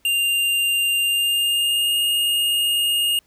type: tone with pitch glide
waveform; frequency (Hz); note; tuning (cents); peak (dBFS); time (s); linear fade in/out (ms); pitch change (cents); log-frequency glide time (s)
square; 2793 to 2842; F7 to F7; -1 to +30; -18; 0.05-3.19; 2; +31; 1-1.98
effects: pink hiss -61 dBFS RMS until 3.26 s